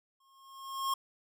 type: tone with exponential growth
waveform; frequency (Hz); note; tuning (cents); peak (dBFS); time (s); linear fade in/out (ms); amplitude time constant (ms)
square; 1079; C#6; -47; -28; 0.2-0.94; 5; 160
effects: none